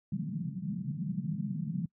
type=band-pass noise; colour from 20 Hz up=pink; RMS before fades=-35 dBFS; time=0.12-1.86 s; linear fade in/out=5 ms; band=150 to 200 Hz; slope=48 dB/octave; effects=noise-tail reverb RT60 0.1 s tail -25 dB re dry